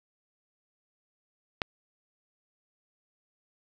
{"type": "click", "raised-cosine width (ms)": 0.3, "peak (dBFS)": -11, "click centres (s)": 1.618, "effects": []}